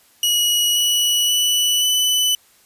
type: tone with pitch steps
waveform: sawtooth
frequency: 2911 / 2938 / 2965 / 2993 Hz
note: F#7 / F#7 / F#7 / F#7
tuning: -29 / -13 / +3 / +19 cents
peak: -12 dBFS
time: 0.23-2.35 s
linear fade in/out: 2 ms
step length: 530 ms
effects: white hiss -54 dBFS RMS until 2.65 s + resampled to 32000 Hz